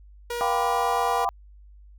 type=tone; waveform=sawtooth; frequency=477.9 Hz; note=A#4; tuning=43 cents sharp; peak=-24 dBFS; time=0.3-1.25 s; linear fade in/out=5 ms
type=chord; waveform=sine; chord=G dominant seventh; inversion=third; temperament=equal with one note detuned; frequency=698.5 / 784 / 1005 / 1174.7 Hz; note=F5 / G5 / B5 / D6; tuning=0 / 0 / +30 / 0 cents; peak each=-28 / -26 / -27 / -30 dBFS; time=0.41-1.29 s; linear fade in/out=0 ms
effects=added 50 Hz sine -46 dBFS peak until 1.98 s